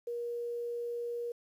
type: tone with quantisation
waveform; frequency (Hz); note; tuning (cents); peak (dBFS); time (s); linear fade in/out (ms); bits
sine; 475.1; A#4; +33; -34; 0.07-1.32; 5; 10
effects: resampled to 32000 Hz